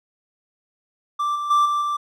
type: tone with level steps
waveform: triangle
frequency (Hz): 1174.7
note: D6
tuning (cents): 0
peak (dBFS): -18 / -22 / -12 / -17 / -19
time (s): 1.19-1.97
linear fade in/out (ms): 10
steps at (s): 1.35 / 1.5 / 1.65 / 1.81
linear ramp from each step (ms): 10
effects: none